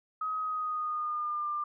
sine tone with pitch glide, 1265 to 1194 Hz, D#6 to D6, +28 to +28 cents, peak -30 dBFS, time 0.21-1.64 s, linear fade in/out 5 ms, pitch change -100 cents, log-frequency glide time 0.38-1.48 s, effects none

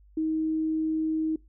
sine tone, 316 Hz, D#4, 27 cents sharp, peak -24 dBFS, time 0.17-1.36 s, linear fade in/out 5 ms, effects noise-tail reverb RT60 0.2 s tail -22 dB re dry + added 50 Hz sine -53 dBFS peak until 1.48 s

